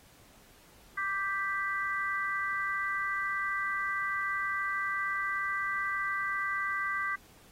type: chord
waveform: sine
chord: G major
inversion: second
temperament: equal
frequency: 1174.7 / 1568 / 1975.5 Hz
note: D6 / G6 / B6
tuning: 0 / 0 / 0 cents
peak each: -34 dBFS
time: 0.97-7.16 s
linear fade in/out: 10 ms
effects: pink hiss -59 dBFS RMS until 7.51 s + AAC 48 kbps